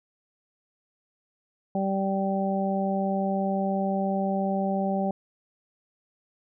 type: harmonic tone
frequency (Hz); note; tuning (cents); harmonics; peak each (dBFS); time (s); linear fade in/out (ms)
194.3; G3; -15; 1 / 2 / 3 / 4; -26 / -34 / -30 / -30; 1.75-5.11; 2
effects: none